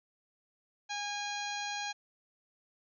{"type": "harmonic tone", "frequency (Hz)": 819, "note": "G#5", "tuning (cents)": -24, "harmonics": [1, 2, 3, 4, 5, 6, 7, 8], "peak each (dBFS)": [-39, -42, -43, -45, -43, -52, -50, -46], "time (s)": [0.89, 1.93], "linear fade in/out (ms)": 20, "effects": []}